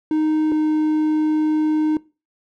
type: tone pair in turn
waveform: triangle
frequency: 310.2 / 308.5 Hz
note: D#4 / D#4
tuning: -5 / -15 cents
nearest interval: unison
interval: 10 cents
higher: first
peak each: -14 dBFS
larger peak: neither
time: 0.11-0.52 / 0.52-1.97 s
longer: second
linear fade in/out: 2 ms
effects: noise-tail reverb RT60 0.3 s tail -21 dB re dry